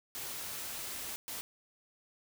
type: noise bursts at uneven times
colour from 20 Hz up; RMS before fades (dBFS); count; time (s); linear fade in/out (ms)
white; -41; 2; 0.15-1.16 / 1.28-1.41; 0
effects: none